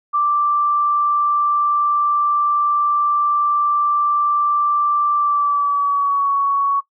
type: tone with pitch glide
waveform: sine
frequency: 1174.7 to 1117.8 Hz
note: D6 to C#6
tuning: 0 to +14 cents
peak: -14 dBFS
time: 0.13-6.81 s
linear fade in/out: 20 ms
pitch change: -86 cents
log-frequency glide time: 5.17-6.31 s
effects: noise-tail reverb RT60 0.1 s tail -18 dB re dry